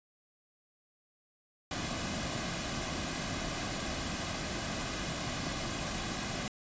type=noise with comb filter; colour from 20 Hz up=pink; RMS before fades=-36 dBFS; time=1.71-6.48 s; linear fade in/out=2 ms; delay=2.2 ms; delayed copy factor=-0.5; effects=resampled to 16000 Hz